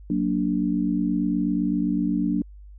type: chord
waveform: sine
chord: Gb augmented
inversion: none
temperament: equal with one note detuned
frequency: 185 / 233.1 / 292.3 Hz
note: Gb3 / Bb3 / D4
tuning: 0 / 0 / -8 cents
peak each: -25 / -26 / -24 dBFS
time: 0.1-2.42 s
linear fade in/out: 2 ms
effects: added 50 Hz sine -41 dBFS peak until 2.78 s